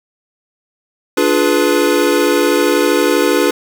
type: chord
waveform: square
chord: D diminished seventh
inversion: none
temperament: equal with one note detuned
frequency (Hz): 293.7 / 349.2 / 421.8 / 493.9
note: D4 / F4 / Ab4 / Cb5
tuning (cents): 0 / 0 / +27 / 0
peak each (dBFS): -17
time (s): 1.17-3.51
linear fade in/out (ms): 5
effects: 7-bit